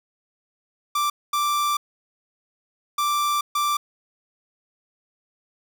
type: tone bursts at uneven times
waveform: 45% pulse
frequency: 1174.7 Hz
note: D6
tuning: in tune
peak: -20 dBFS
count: 4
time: 0.95-1.1 / 1.33-1.77 / 2.98-3.41 / 3.55-3.77 s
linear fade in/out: 5 ms
effects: none